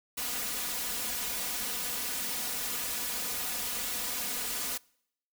white noise with comb filter, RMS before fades -34 dBFS, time 0.17-4.78 s, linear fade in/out 10 ms, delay 4.1 ms, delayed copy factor +1, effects noise-tail reverb RT60 0.7 s tail -25 dB re dry

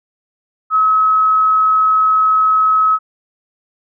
sine tone, 1283 Hz, E6, 47 cents flat, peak -9 dBFS, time 0.7-2.99 s, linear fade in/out 50 ms, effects none

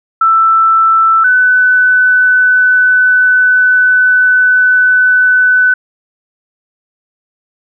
sine tone pair in turn, 1327 / 1501 Hz, E6 / F#6, +11 / +24 cents, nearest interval major second, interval 213 cents, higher second, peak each -5 dBFS, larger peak neither, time 0.21-1.24 / 1.24-5.74 s, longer second, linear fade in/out 5 ms, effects none

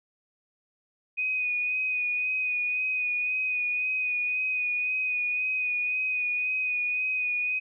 sine tone with vibrato, 2489 Hz, D#7, in tune, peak -25 dBFS, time 1.17-7.6 s, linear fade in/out 20 ms, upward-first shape sine, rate 1.9 Hz, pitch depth 24 cents each way, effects none

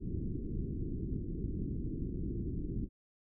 pink low-pass noise, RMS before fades -37 dBFS, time 0-2.89 s, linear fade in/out 50 ms, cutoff 370 Hz, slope 48 dB/octave, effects none

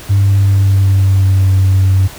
sine tone with pitch glide, 99 to 95.35 Hz, G2 to G2, +18 to -47 cents, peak -5 dBFS, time 0.09-2.08 s, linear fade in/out 20 ms, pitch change -65 cents, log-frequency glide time 0.35-1.5 s, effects tanh soft clip ceiling -4 dBFS + pink hiss -32 dBFS RMS until 2.18 s

